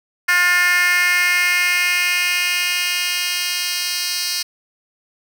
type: tone with high-pass filter sweep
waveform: 10% pulse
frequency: 355.6 Hz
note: F4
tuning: 31 cents sharp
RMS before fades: -18 dBFS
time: 0.28-4.43 s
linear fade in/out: 10 ms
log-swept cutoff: 1700 to 3900 Hz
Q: 2.8
effects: none